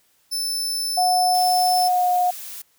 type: tone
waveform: sawtooth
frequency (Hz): 5280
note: E8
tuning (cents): +2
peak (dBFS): -20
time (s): 0.31-1.89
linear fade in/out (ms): 20
type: tone with pitch glide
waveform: sine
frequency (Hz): 731 to 720.9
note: F#5 to F#5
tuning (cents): -21 to -45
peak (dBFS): -16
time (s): 0.97-2.31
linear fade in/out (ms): 10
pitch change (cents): -24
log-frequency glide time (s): 1.77-2.08
type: noise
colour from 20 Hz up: blue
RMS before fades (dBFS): -35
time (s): 1.34-2.62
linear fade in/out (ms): 5
effects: white hiss -62 dBFS RMS until 2.78 s